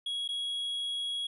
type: tone with dropouts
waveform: triangle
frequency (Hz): 3322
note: G#7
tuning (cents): 0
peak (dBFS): -30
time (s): 0.06-1.27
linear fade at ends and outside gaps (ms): 5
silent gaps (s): 0.279-0.288
effects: resampled to 32000 Hz